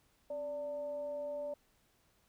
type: tone with frequency modulation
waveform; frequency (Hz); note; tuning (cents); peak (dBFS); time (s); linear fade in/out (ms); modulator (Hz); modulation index
sine; 583; D5; -13; -37; 0.3-1.54; 5; 316; 0.29
effects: pink hiss -72 dBFS RMS until 2.28 s